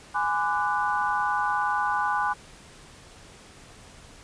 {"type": "chord", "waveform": "sine", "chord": "G# half-diminished seventh", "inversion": "none", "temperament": "equal with one note detuned", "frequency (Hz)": [830.6, 1012.6, 1174.7, 1480], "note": ["G#5", "B5", "D6", "F#6"], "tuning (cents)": [0, 43, 0, 0], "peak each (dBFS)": [-27, -28, -30, -29], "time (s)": [0.14, 2.34], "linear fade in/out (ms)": 20, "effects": ["pink hiss -49 dBFS RMS until 4.23 s", "resampled to 22050 Hz"]}